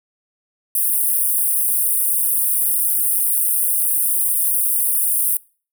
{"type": "high-pass noise", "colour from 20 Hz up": "pink", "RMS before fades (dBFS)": -18, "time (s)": [0.75, 5.37], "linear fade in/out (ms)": 2, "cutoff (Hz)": 9000, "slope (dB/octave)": 96, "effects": ["noise-tail reverb RT60 0.4 s tail -24 dB re dry"]}